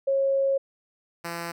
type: tone pair in turn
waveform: sine / 5% pulse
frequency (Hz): 545 / 169.69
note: C#5 / F3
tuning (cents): -29 / -50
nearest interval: octave + minor sixth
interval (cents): 2021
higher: first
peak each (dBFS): -20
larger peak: neither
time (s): 0.07-0.58 / 1.24-1.52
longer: first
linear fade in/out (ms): 10
effects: none